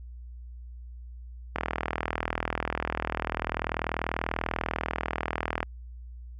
click train, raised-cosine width 0.5 ms, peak -12 dBFS, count 165, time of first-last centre 1.56-5.629 s, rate 40.3 Hz, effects added 60 Hz sine -40 dBFS peak until 6.39 s

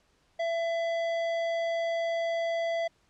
triangle tone with tanh clipping, 669 Hz, E5, 25 cents sharp, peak -29 dBFS, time 0.39-2.88 s, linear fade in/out 10 ms, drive 17 dB, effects pink hiss -68 dBFS RMS until 3.09 s + low-pass 7000 Hz 12 dB/octave

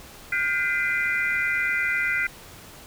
sine tone cluster, 1422 / 1570 / 2037 / 2403 Hz, F6 / G6 / C7 / D7, +31 / +2 / -47 / +39 cents, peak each -28 / -30 / -24 / -30 dBFS, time 0.32-2.27 s, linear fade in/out 5 ms, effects pink hiss -45 dBFS RMS until 2.86 s

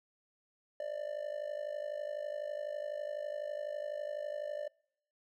triangle tone with amplitude modulation, 594 Hz, D5, 20 cents sharp, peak -31 dBFS, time 0.8-4.68 s, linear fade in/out 2 ms, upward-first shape sine, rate 52 Hz, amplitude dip 85%, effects noise-tail reverb RT60 0.7 s tail -26 dB re dry

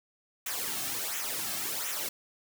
white noise with flanger, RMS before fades -34 dBFS, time 0.46-2.09 s, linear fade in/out 5 ms, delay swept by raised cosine 0.21 to 2.11 ms, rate 1.4 Hz, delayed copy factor -0.7, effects none

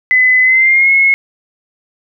sine tone with pitch glide, 2017 to 2174 Hz, B6 to C#7, +36 to -34 cents, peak -6 dBFS, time 0.11-1.14 s, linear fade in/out 0 ms, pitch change +130 cents, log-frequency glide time 0.42-0.91 s, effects none

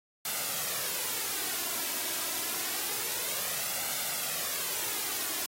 white noise with flanger, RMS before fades -33 dBFS, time 0.25-5.46 s, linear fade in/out 2 ms, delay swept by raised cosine 1.4 to 3.1 ms, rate 0.27 Hz, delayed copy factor +0.5, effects high-pass 150 Hz 12 dB/octave + AAC 48 kbps

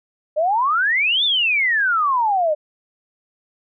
sine exponential two-way sweep, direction up then down, 587.3 to 3634 to 587.3 Hz, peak -15 dBFS, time 0.36-2.55 s, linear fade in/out 20 ms, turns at 1.24 s, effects none

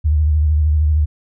sine tone with vibrato, 76.1 Hz, D#2, 38 cents flat, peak -11 dBFS, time 0.04-1.06 s, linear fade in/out 20 ms, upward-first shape sine, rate 13 Hz, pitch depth 65 cents each way, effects none

